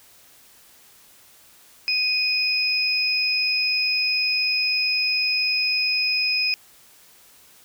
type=tone pair together; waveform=sine; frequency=2489 / 5077 Hz; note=D#7 / D#8; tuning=0 / +34 cents; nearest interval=octave; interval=1234 cents; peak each=-22 dBFS; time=1.88-6.54 s; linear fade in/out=0 ms; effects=white hiss -52 dBFS RMS until 7.64 s